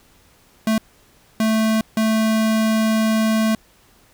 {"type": "tone bursts at uneven times", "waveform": "square", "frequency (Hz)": 220, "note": "A3", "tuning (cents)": 0, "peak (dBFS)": -16, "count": 3, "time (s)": [[0.67, 0.78], [1.4, 1.81], [1.97, 3.55]], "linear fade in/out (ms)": 2, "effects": ["pink hiss -54 dBFS RMS until 4.13 s"]}